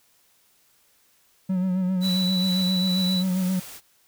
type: tone with vibrato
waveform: triangle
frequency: 185 Hz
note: F#3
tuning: in tune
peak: -19 dBFS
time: 1.49-3.6 s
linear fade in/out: 10 ms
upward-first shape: sine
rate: 7.5 Hz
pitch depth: 43 cents each way
type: noise with tremolo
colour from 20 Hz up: white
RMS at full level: -38 dBFS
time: 2-3.81 s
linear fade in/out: 50 ms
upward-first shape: sine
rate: 2.2 Hz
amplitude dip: 30%
type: tone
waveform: sine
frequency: 3951 Hz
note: B7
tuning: in tune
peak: -25 dBFS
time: 2.01-3.24 s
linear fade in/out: 50 ms
effects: white hiss -62 dBFS RMS until 4.07 s